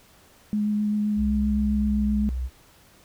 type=tone with vibrato; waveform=sine; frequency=209.6 Hz; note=G#3; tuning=16 cents sharp; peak=-21 dBFS; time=0.53-2.29 s; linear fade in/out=0 ms; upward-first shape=sine; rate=7.7 Hz; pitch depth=11 cents each way
type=tone with pitch glide; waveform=sine; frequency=65.41 to 63.04 Hz; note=C2 to B1; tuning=0 to +36 cents; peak=-25 dBFS; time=1.16-2.5 s; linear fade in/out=50 ms; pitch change=-64 cents; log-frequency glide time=1.75-2.06 s
effects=pink hiss -55 dBFS RMS until 3.04 s